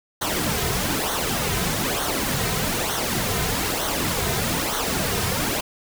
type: noise with flanger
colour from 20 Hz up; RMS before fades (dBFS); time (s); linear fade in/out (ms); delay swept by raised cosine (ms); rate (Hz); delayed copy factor
pink; -24; 0.21-5.61; 10; 0.4 to 3.6; 1.1; -0.65
effects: none